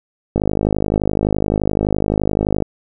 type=click train; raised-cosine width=2 ms; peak=-3 dBFS; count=118; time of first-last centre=0.36-2.623 s; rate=51.7 Hz; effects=none